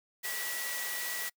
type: tone in noise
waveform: sine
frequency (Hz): 1941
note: B6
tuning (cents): -31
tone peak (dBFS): -39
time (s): 0.23-1.3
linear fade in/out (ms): 20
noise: white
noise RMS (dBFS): -37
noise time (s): 0.23-1.3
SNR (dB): -5
effects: noise-tail reverb RT60 0.1 s tail -26 dB re dry + high-pass 400 Hz 12 dB/octave